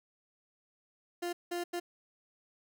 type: tone bursts at uneven times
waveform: 30% pulse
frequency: 349.2 Hz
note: F4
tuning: in tune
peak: -31 dBFS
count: 3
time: 1.22-1.33 / 1.51-1.64 / 1.73-1.8 s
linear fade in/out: 10 ms
effects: none